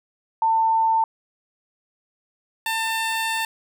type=tone pair in turn; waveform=sine / 15% pulse; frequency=896 / 896 Hz; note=A5 / A5; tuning=+31 / +31 cents; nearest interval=unison; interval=0 cents; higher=neither; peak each=-16 dBFS; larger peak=neither; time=0.42-1.04 / 2.66-3.45 s; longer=second; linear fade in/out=2 ms; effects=none